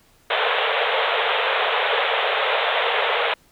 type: band-pass noise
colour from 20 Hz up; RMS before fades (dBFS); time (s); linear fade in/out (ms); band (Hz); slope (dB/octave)
pink; -21; 0.3-3.34; 5; 430 to 3700; 96
effects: pink hiss -57 dBFS RMS until 3.51 s